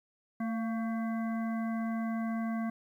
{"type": "harmonic tone with a mistuned harmonic", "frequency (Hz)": 224.5, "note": "A3", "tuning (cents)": 35, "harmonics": [1, 3, 5, 7, 9], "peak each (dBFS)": [-31, -41, -45, -48, -50], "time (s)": [0.4, 2.7], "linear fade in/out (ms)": 5, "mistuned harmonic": 3, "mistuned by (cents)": 42, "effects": ["11-bit"]}